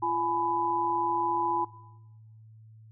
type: tone cluster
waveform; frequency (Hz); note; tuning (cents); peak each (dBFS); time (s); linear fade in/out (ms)
sine; 344 / 841 / 995; F4 / G#5 / B5; -26 / +22 / +13; -34 / -30 / -28; 0.02-1.65; 10
effects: noise-tail reverb RT60 1.0 s tail -18 dB re dry + added 110 Hz sine -49 dBFS peak until 2.91 s